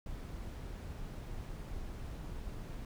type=noise; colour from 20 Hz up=brown; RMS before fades=-43 dBFS; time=0.06-2.85 s; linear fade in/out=2 ms; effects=none